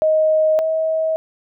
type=tone pair in turn; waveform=sine; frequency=626 / 638.8 Hz; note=D#5 / D#5; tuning=+10 / +45 cents; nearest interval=unison; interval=35 cents; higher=second; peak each=-12 / -16 dBFS; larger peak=first; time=0.02-0.59 / 0.59-1.16 s; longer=neither; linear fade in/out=0 ms; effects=none